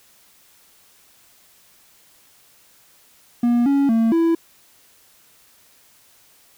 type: tone with pitch steps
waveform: triangle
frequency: 239.1 / 279.2 / 226.6 / 331.7 Hz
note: A#3 / C#4 / A#3 / E4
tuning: +44 / +13 / -49 / +11 cents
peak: -12 dBFS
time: 3.43-4.35 s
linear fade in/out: 5 ms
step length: 230 ms
effects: white hiss -54 dBFS RMS until 6.57 s